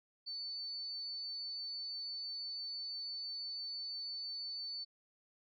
sine tone, 4503 Hz, C#8, 26 cents sharp, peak -40 dBFS, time 0.26-4.85 s, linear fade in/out 20 ms, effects none

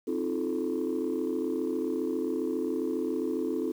sine chord, F dominant seventh, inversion second, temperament just, 261.9 / 314.3 / 349.2 / 436.5 Hz, C4 / Eb4 / F4 / A4, +2 / +18 / 0 / -14 cents, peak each -32 dBFS, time 0.07-3.72 s, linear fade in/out 10 ms, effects tanh soft clip ceiling -21 dBFS + 9-bit

